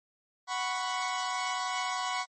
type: chord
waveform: sawtooth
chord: F# suspended fourth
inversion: none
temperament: equal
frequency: 740 / 987.8 / 1108.7 Hz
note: F#5 / B5 / C#6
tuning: 0 / 0 / 0 cents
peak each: -31 dBFS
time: 0.47-2.26 s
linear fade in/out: 50 ms
effects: MP3 32 kbps